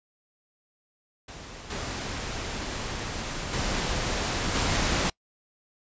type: noise with level steps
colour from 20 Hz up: pink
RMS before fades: -42 / -33 / -28 / -25 dBFS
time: 1.28-5.1 s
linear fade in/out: 5 ms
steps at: 1.7 / 3.53 / 4.54 s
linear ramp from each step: 5 ms
effects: noise-tail reverb RT60 0.1 s tail -25 dB re dry + resampled to 16000 Hz